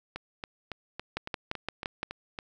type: two click trains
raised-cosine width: 0.3 ms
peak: -15 / -20 dBFS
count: 6 / 9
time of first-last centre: 1.17-2.031 / 0.16-2.388 s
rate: 5.81 / 3.59 Hz
effects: none